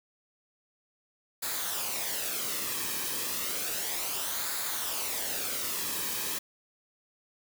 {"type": "noise with flanger", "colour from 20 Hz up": "white", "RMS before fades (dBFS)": -33, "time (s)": [1.42, 6.39], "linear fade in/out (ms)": 10, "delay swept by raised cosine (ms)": [0.34, 1.44], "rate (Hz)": 0.32, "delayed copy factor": -0.55, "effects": []}